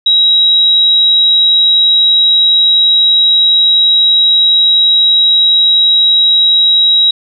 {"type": "tone", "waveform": "sine", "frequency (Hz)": 3843, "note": "B7", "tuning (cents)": -48, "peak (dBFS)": -5, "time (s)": [0.06, 7.11], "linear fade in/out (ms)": 5, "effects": []}